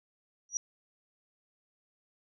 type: tone with exponential growth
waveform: sine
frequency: 5800 Hz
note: F#8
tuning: 35 cents flat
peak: -24 dBFS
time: 0.49-0.57 s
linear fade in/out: 1 ms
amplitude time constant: 17 ms
effects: none